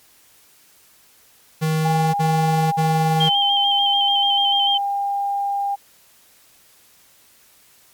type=tone bursts; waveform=square; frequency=157.8 Hz; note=D#3; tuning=25 cents sharp; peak=-18 dBFS; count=3; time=1.61-3.298 s; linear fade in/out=20 ms; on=530 ms; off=49 ms
type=tone with pitch glide; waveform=sine; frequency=810 to 801.6 Hz; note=G#5 to G5; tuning=-43 to +38 cents; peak=-19 dBFS; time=1.84-5.76 s; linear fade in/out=20 ms; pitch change=-19 cents; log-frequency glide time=2.29-4.94 s
type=tone with vibrato; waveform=sine; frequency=3136 Hz; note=G7; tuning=in tune; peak=-16 dBFS; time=3.2-4.78 s; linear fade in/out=10 ms; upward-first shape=square; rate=6.8 Hz; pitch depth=32 cents each way
effects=white hiss -53 dBFS RMS until 7.93 s + MP3 96 kbps